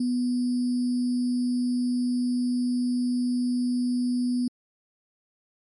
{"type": "tone with sample-and-hold", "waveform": "sine", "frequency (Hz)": 246.6, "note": "B3", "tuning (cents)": -2, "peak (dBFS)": -22, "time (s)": [0, 4.48], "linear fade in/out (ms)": 5, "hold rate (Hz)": 4900, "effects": ["MP3 48 kbps"]}